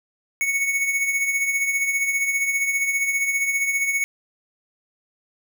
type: tone with tremolo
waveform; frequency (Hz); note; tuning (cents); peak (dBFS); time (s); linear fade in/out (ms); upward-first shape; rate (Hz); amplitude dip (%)
square; 2217; C#7; 0; -18; 0.41-4.04; 0; triangle; 15; 60
effects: none